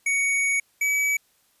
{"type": "tone pair in turn", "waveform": "square", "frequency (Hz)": [2237, 2283], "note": ["C#7", "D7"], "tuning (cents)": [15, -50], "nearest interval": "unison", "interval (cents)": 35, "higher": "second", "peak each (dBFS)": -21, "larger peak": "neither", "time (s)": [[0.06, 0.6], [0.81, 1.17]], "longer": "first", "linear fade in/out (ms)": 5, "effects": ["white hiss -64 dBFS RMS until 1.6 s", "resampled to 32000 Hz"]}